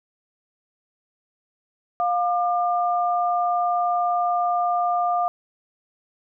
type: tone pair together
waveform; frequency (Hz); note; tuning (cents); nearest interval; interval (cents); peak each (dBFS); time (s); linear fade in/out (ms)
sine; 706.5 / 1199; F5 / D6; +20 / +36; major sixth; 916; -20 / -25; 2-5.28; 0
effects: none